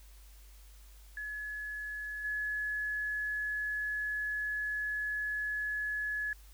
sine tone with level steps, 1700 Hz, G#6, 40 cents sharp, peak -37 / -32 dBFS, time 1.17-6.33 s, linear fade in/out 2 ms, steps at 2.24 s, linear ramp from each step 10 ms, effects added 50 Hz sine -52 dBFS peak until 6.53 s + white hiss -62 dBFS RMS until 6.53 s

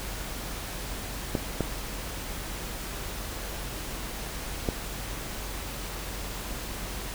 clicks, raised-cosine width 2 ms, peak -12 dBFS, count 3, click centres 1.352 / 1.607 / 4.688 s, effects added 47 Hz sine -38 dBFS peak until 7.14 s + pink hiss -37 dBFS RMS until 7.14 s

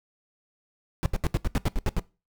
brown noise bursts, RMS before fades -23 dBFS, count 10, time 1.03-1.995 s, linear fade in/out 0 ms, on 29 ms, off 75 ms, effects noise-tail reverb RT60 0.3 s tail -21 dB re dry

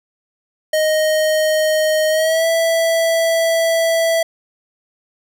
square tone with pitch glide, 622.3 to 659.3 Hz, D#5 to E5, 0 to 0 cents, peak -14 dBFS, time 0.73-4.23 s, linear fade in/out 5 ms, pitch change +100 cents, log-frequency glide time 2.09-2.47 s, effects none

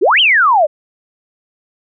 sine exponential two-way sweep, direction up then down, 311.1 to 3233 to 564 Hz, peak -7 dBFS, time 0.01-0.67 s, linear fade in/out 20 ms, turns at 0.2 s, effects none

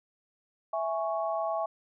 sine chord, C# minor, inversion first, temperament equal, 659.3 / 830.6 / 1108.7 Hz, E5 / G#5 / C#6, 0 / 0 / 0 cents, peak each -30 / -34 / -35 dBFS, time 0.73-1.66 s, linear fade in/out 5 ms, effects none

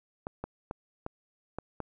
clicks, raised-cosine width 1 ms, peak -21 dBFS, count 6, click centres 0.269 / 0.44 / 0.711 / 1.064 / 1.586 / 1.803 s, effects none

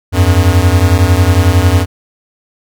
square beating tone pair, 85.1 / 96.1 Hz, F2 / G2, -44 / -34 cents, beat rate 11 Hz, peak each -10 dBFS, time 0.12-1.86 s, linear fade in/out 50 ms, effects none

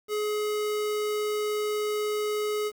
square tone, 421.8 Hz, G#4, 27 cents sharp, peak -27 dBFS, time 0.08-2.72 s, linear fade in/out 50 ms, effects 9-bit

